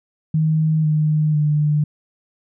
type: tone with pitch steps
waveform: sine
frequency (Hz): 157.1 / 153.33 / 149.66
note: D#3 / D#3 / D3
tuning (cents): +17 / -25 / +33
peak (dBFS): -14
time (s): 0.34-1.84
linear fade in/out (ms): 5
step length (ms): 500
effects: none